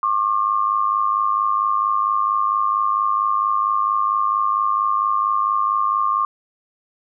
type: tone pair together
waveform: sine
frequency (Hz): 1081.6 / 1186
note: C#6 / D6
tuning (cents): -43 / +17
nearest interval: major second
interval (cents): 160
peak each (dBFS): -19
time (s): 0.03-6.25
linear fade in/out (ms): 2
effects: none